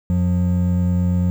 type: tone pair together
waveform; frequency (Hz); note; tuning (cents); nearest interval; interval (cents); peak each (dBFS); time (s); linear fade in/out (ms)
triangle; 89.1 / 178.35; F2 / F3; +35 / +37; octave; 1202; -16; 0.1-1.3; 0
effects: 8-bit